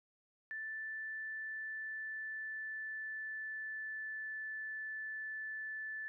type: tone with pitch glide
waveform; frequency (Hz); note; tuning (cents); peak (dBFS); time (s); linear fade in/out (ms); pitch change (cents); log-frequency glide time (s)
sine; 1760 to 1748.9; A6 to A6; 0 to -11; -40; 0.51-6.08; 0; -11; 0.86-4.27
effects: none